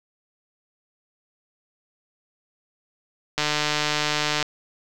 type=click train; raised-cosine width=0.2 ms; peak=-5 dBFS; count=158; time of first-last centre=3.38-4.427 s; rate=150 Hz; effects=none